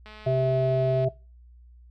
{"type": "click train", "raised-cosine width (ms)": 0.3, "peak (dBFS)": -30, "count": 212, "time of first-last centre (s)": [0.06, 1.046], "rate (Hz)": 214}
{"type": "harmonic tone", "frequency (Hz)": 130.81, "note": "C3", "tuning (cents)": 0, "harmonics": [1, 3, 5], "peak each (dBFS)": [-24, -29, -23], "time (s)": [0.26, 1.09], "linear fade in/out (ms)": 10}
{"effects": ["noise-tail reverb RT60 0.3 s tail -21 dB re dry", "added 60 Hz sine -48 dBFS peak until 1.9 s"]}